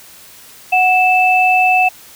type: tone pair together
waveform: sine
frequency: 740 / 2637 Hz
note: F#5 / E7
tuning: 0 / 0 cents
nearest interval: octave + minor seventh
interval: 2200 cents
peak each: -11 / -12 dBFS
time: 0.72-1.89 s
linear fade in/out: 10 ms
effects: white hiss -40 dBFS RMS until 2.15 s